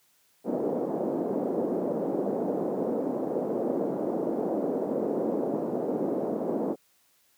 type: band-pass noise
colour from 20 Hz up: white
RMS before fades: -29 dBFS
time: 0.44-6.76 s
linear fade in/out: 50 ms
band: 210 to 550 Hz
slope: 24 dB/octave
effects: white hiss -66 dBFS RMS until 7.37 s + high-pass 80 Hz 12 dB/octave